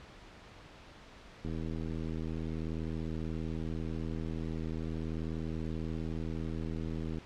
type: click train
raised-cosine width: 3 ms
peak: -26 dBFS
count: 462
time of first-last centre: 1.45-7.184 s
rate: 80.4 Hz
effects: pink hiss -53 dBFS RMS until 7.25 s + low-pass 4000 Hz 12 dB/octave